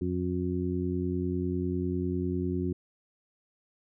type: harmonic tone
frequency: 90 Hz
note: F#2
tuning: 47 cents flat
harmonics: 1 / 2 / 3 / 4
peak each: -33 / -33 / -33 / -33 dBFS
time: 0.01-2.73 s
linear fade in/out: 5 ms
effects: none